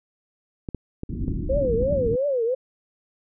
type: clicks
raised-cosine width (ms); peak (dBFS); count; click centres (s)
3; -17; 8; 0.688 / 0.747 / 1.034 / 1.281 / 1.649 / 1.824 / 1.927 / 2.142
type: low-pass noise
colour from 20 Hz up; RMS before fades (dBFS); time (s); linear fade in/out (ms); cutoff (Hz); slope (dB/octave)
pink; -27; 1.09-2.16; 5; 330; 48
type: tone with vibrato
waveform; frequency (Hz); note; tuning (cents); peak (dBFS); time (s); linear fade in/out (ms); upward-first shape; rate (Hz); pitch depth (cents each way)
sine; 512; C5; -38; -20; 1.49-2.55; 10; triangle; 2.9; 250
effects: none